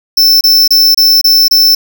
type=tone bursts; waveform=square; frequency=5320 Hz; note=E8; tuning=15 cents sharp; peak=-4 dBFS; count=6; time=0.17-1.75 s; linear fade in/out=5 ms; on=240 ms; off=28 ms; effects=none